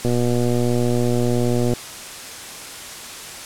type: click train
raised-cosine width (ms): 2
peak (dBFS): -8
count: 205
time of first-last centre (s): 0.05-1.736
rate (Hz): 121
effects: white hiss -34 dBFS RMS until 3.45 s + low-pass 10000 Hz 12 dB/octave